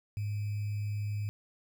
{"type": "tone with sample-and-hold", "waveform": "sine", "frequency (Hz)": 103.83, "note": "G#2", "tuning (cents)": 0, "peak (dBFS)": -31, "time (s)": [0.17, 1.29], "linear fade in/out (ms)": 0, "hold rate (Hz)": 2450, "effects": []}